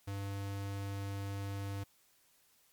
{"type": "tone", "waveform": "square", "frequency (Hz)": 99.3, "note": "G2", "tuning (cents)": 23, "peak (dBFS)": -38, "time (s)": [0.07, 1.84], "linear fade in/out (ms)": 10, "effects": ["white hiss -69 dBFS RMS until 2.72 s", "MP3 96 kbps"]}